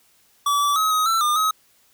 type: tone with pitch steps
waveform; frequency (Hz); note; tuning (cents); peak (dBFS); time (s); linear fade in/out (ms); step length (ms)
square; 1149 / 1156 / 1276 / 1260 / 1336 / 1207 / 1273; D6 / D6 / D#6 / D#6 / E6 / D6 / D#6; -38 / -28 / +43 / +21 / +23 / +47 / +39; -18; 0.46-1.51; 5; 150
effects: white hiss -59 dBFS RMS until 1.93 s